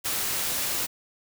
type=noise; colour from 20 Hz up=white; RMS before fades=-28 dBFS; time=0.04-0.87 s; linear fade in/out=20 ms; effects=none